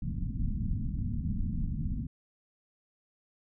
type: low-pass noise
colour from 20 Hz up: pink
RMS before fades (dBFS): -32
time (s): 0.02-2.07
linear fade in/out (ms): 5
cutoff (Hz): 240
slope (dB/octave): 48
effects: none